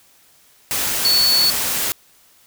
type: tone in noise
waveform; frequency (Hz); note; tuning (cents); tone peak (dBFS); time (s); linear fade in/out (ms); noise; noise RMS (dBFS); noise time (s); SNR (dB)
sine; 4435; C#8; 0; -13; 1.05-1.5; 0; white; -21; 0.71-1.92; +5
effects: white hiss -53 dBFS RMS until 2.46 s